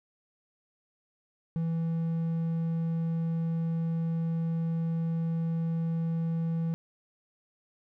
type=tone; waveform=triangle; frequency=164.81 Hz; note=E3; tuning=in tune; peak=-25 dBFS; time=1.56-6.74 s; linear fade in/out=0 ms; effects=none